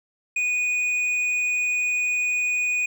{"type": "tone with hard clipping", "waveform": "triangle", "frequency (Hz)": 2472, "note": "D#7", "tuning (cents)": -12, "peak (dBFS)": -22, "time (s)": [0.36, 2.86], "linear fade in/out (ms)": 5, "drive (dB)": 8, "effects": []}